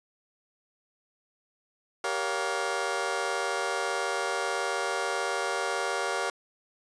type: chord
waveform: 20% pulse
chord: G half-diminished seventh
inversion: none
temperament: just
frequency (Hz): 392 / 470.4 / 564.5 / 705.6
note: G4 / Bb4 / Db5 / F5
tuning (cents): 0 / +16 / +31 / +18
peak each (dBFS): -29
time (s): 2.04-6.3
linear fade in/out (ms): 2
effects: resampled to 22050 Hz